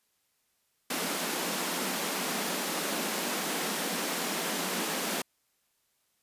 pink high-pass noise, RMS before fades -32 dBFS, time 0.9-5.22 s, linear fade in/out 5 ms, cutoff 170 Hz, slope 96 dB/octave, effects white hiss -74 dBFS RMS until 6.22 s + resampled to 32000 Hz

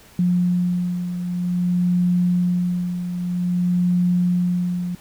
sine beating tone pair, 177.8 / 178.32 Hz, F3 / F3, +31 / +36 cents, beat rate 0.52 Hz, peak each -18 / -25 dBFS, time 0.19-4.95 s, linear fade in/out 2 ms, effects pink hiss -48 dBFS RMS until 5 s

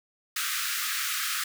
pink high-pass noise, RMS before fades -30 dBFS, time 0.36-1.44 s, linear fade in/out 5 ms, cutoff 1200 Hz, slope 96 dB/octave, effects none

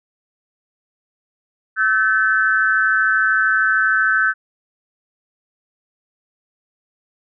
sine tone with amplitude modulation, 1525 Hz, G6, 48 cents flat, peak -9 dBFS, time 1.76-4.34 s, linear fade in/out 50 ms, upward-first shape sine, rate 213 Hz, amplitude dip 95%, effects none

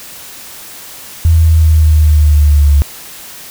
sine exponential sweep, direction down, 82.41 to 71.2 Hz, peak -4 dBFS, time 1.25-2.82 s, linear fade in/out 0 ms, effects white hiss -31 dBFS RMS until 3.5 s

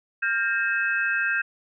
sine tone cluster, 1401 / 1594 / 1838 / 2586 Hz, F6 / G6 / A#6 / E7, +5 / +28 / -25 / -34 cents, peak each -30 / -23 / -32 / -30 dBFS, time 0.22-1.42 s, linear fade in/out 10 ms, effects none

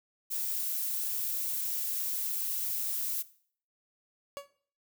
violet noise, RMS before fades -33 dBFS, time 0.3-3.23 s, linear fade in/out 20 ms
30% pulse tone with exponential decay, 564 Hz, C#5, 30 cents sharp, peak -31 dBFS, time 4.37-4.51 s, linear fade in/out 0 ms, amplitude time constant 29 ms
effects noise-tail reverb RT60 0.5 s tail -17 dB re dry

